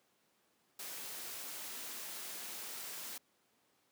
white noise, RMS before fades -45 dBFS, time 0.79-3.18 s, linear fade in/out 5 ms, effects pink hiss -74 dBFS RMS until 3.91 s + high-pass 200 Hz 12 dB/octave

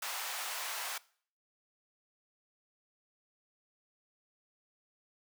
pink high-pass noise, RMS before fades -39 dBFS, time 0.02-0.98 s, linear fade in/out 5 ms, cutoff 750 Hz, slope 24 dB/octave, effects noise-tail reverb RT60 0.5 s tail -21 dB re dry

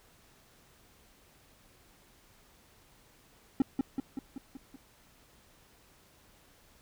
triangle tone with echo, 268.1 Hz, C4, 42 cents sharp, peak -19 dBFS, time 3.6-3.62 s, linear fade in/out 2 ms, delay 190 ms, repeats 6, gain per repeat -4 dB, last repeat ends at 4.76 s, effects pink hiss -62 dBFS RMS until 6.81 s

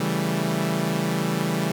sawtooth chord, A dominant seventh, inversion first, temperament equal, 138.59 / 164.81 / 196 / 220 Hz, C#3 / E3 / G3 / A3, 0 / 0 / 0 / 0 cents, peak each -26 / -22 / -23 / -26 dBFS, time 0-1.72 s, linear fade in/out 5 ms, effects none

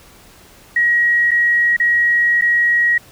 sine tone with dropouts, 1900 Hz, A#6, 33 cents sharp, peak -11 dBFS, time 0.76-2.98 s, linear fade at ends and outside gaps 5 ms, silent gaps 1.309-1.314 / 1.766-1.799 / 2.412-2.42 s, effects pink hiss -45 dBFS RMS until 3.11 s

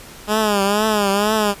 10% pulse tone with vibrato, 207.2 Hz, G#3, 4 cents flat, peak -7 dBFS, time 0.27-1.55 s, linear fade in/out 50 ms, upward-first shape triangle, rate 2.1 Hz, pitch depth 110 cents each way, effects pink hiss -39 dBFS RMS until 1.6 s + resampled to 32000 Hz

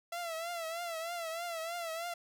sawtooth tone with vibrato, 671 Hz, E5, 31 cents sharp, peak -33 dBFS, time 0.12-2.14 s, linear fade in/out 5 ms, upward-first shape triangle, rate 3.2 Hz, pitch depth 88 cents each way, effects none

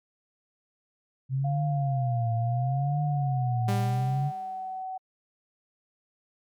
sine tone with vibrato, 130 Hz, C3, 11 cents flat, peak -24 dBFS, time 1.29-4.32 s, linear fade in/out 50 ms, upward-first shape triangle, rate 0.72 Hz, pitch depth 250 cents each way
sine tone with pitch glide, 698.5 to 753 Hz, F5 to F#5, 0 to +30 cents, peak -32 dBFS, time 1.44-4.98 s, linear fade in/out 10 ms, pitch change +130 cents, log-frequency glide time 2.44-3.9 s
sawtooth tone with exponential decay, 198.7 Hz, G3, 24 cents sharp, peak -23 dBFS, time 3.68-4.83 s, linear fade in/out 5 ms, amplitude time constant 250 ms
effects MP3 96 kbps

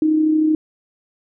sine tone with amplitude modulation, 311.1 Hz, D#4, in tune, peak -11 dBFS, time 0.02-0.55 s, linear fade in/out 2 ms, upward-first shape sine, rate 33 Hz, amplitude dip 40%, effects none

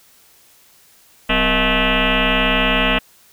sine tone with frequency modulation, 1300 Hz, E6, 24 cents flat, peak -13 dBFS, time 1.29-2.99 s, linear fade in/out 10 ms, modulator 222 Hz, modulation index 7.8, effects white hiss -51 dBFS RMS until 3.32 s

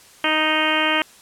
harmonic tone, 311.1 Hz, D#4, in tune, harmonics 1 / 2 / 3 / 4 / 5 / 6 / 7 / 8 / 9 / 10, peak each -26 / -26 / -26 / -26 / -26 / -26 / -26 / -26 / -26 / -26 dBFS, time 0.24-1.02 s, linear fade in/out 2 ms, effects white hiss -48 dBFS RMS until 1.21 s + low-pass 11000 Hz 12 dB/octave

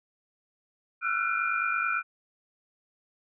sine tone cluster, 1333 / 1382 / 1487 / 2400 Hz, E6 / F6 / F#6 / D7, +19 / -19 / +8 / +37 cents, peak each -31 dBFS, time 1.01-2.03 s, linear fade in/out 50 ms, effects none

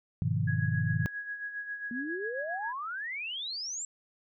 sine chord, F half-diminished seventh, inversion first, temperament equal with one note detuned, 101.92 / 123.47 / 155.56 / 174.61 Hz, Ab2 / Cb3 / Eb3 / F3, -32 / 0 / 0 / 0 cents, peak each -31 / -31 / -31 / -37 dBFS, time 0.22-1.06 s, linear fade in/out 0 ms
sine tone with tremolo, 1662 Hz, G#6, 1 cent sharp, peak -33 dBFS, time 0.47-2.73 s, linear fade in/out 10 ms, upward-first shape sine, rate 7.4 Hz, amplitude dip 60%
sine exponential sweep, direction up, 231.7 to 7680 Hz, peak -34 dBFS, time 1.91-3.85 s, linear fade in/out 2 ms
effects none

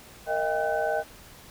sine tone cluster, 462.3 / 624 / 686 / 794 / 1513 Hz, A#4 / D#5 / F5 / G5 / F#6, -14 / +5 / -31 / +22 / +38 cents, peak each -32 / -27 / -34 / -30 / -33 dBFS, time 0.26-1.04 s, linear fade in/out 50 ms, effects pink hiss -49 dBFS RMS until 1.5 s

